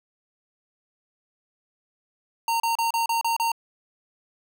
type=tone bursts; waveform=square; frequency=920 Hz; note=A#5; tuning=23 cents flat; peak=-22 dBFS; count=7; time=2.48-3.518 s; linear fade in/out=2 ms; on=120 ms; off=33 ms; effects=none